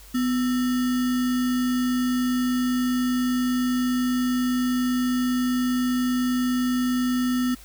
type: tone with sample-and-hold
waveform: sine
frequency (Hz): 250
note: B3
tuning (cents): +21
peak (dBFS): -20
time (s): 0.14-7.55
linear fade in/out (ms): 10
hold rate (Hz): 1575
effects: added 50 Hz sine -46 dBFS peak until 7.64 s + white hiss -49 dBFS RMS until 7.64 s

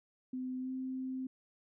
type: tone with pitch glide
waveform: sine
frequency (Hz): 256 to 260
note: C4 to C4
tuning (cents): -38 to -11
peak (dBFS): -36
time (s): 0.33-1.27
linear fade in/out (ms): 5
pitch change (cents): +27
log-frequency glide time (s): 0.59-0.71
effects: none

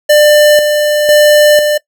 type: tone with tremolo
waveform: square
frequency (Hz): 596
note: D5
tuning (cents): +25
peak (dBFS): -4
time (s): 0.09-1.78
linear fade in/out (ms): 10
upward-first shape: square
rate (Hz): 1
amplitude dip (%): 45
effects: noise-tail reverb RT60 0.1 s tail -21 dB re dry

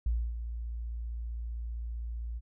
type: tone with ADSR envelope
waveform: sine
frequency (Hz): 57.7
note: A#1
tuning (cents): -17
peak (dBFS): -25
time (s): 0.06-2.41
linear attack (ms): 4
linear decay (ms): 270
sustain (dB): -9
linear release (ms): 39
effects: none

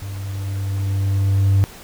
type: tone with level ramp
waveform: triangle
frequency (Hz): 98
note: G2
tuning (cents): 0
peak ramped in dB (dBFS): -25 to -8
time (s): 0.02-1.64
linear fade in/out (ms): 0
effects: tanh soft clip ceiling -6 dBFS + pink hiss -40 dBFS RMS until 1.83 s

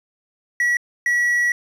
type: tone pair in turn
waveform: triangle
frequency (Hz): 1932 / 1932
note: B6 / B6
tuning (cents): -39 / -39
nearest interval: unison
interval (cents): 0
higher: neither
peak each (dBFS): -14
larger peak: neither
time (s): 0.6-0.77 / 1.06-1.52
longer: second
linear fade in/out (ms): 2
effects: resampled to 32000 Hz + 8-bit

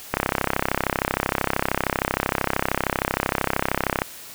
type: click train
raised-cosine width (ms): 0.5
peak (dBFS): -4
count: 129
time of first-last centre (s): 0.14-4.019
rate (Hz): 33
effects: white hiss -40 dBFS RMS until 4.34 s

